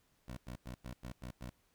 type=tone bursts; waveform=15% pulse; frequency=61.74 Hz; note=B1; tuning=in tune; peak=-37 dBFS; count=7; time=0.28-1.498 s; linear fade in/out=5 ms; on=90 ms; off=98 ms; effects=pink hiss -74 dBFS RMS until 1.74 s